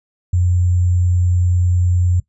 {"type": "tone with sample-and-hold", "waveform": "sine", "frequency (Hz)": 89, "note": "F2", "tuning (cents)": 33, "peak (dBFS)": -12, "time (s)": [0.33, 2.2], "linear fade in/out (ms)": 5, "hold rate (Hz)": 7350, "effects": ["noise-tail reverb RT60 0.1 s tail -18 dB re dry", "resampled to 24000 Hz"]}